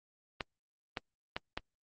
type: clicks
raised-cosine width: 0.3 ms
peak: -18 dBFS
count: 4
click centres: 0.408 / 0.972 / 1.365 / 1.575 s
effects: Opus 24 kbps